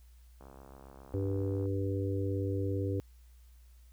click train, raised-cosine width 1 ms, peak -38 dBFS, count 85, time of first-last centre 0.41-1.656 s, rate 67.4 Hz
harmonic tone, 97.7 Hz, G2, 5 cents flat, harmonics 1 / 3 / 4 / 5, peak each -32 / -37 / -38 / -39 dBFS, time 1.14-3 s, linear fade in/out 0 ms
effects added 60 Hz sine -54 dBFS peak until 3.92 s + white hiss -70 dBFS RMS until 3.92 s

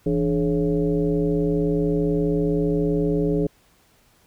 sine tone with frequency modulation, 293.7 Hz, D4, in tune, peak -18 dBFS, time 0.06-3.47 s, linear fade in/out 5 ms, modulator 128 Hz, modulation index 1.5, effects pink hiss -59 dBFS RMS until 4.26 s

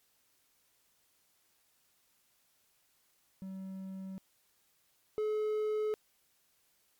triangle tone pair in turn, 190.6 / 427.9 Hz, G3 / A4, -48 / -48 cents, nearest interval octave + major second, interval 1400 cents, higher second, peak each -38 / -28 dBFS, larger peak second, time 3.42-4.18 / 5.18-5.94 s, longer neither, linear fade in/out 0 ms, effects white hiss -72 dBFS RMS until 6.99 s + MP3 96 kbps

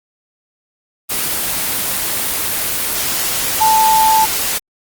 sine tone in noise, 880 Hz, A5, in tune, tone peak -9 dBFS, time 3.6-4.26 s, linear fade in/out 20 ms, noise white, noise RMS -18 dBFS, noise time 1.09-4.59 s, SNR +6 dB, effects Opus 24 kbps

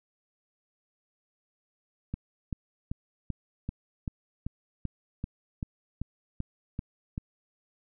click train, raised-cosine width 5 ms, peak -20 dBFS, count 14, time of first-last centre 2.14-7.179 s, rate 2.58 Hz, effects none

